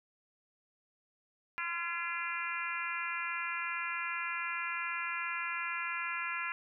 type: harmonic tone with a mistuned harmonic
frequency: 342.6 Hz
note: F4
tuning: 33 cents flat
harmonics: 3 / 4 / 5 / 6 / 7 / 8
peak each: -42 / -40 / -41 / -42 / -40 / -44 dBFS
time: 1.58-6.52 s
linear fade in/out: 0 ms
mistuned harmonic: 5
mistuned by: -21 cents
effects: none